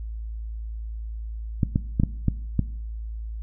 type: clicks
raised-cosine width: 5 ms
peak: -7 dBFS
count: 6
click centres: 1.632 / 1.759 / 1.999 / 2.035 / 2.283 / 2.593 s
effects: noise-tail reverb RT60 0.7 s tail -19 dB re dry + added 55 Hz sine -30 dBFS peak until 3.42 s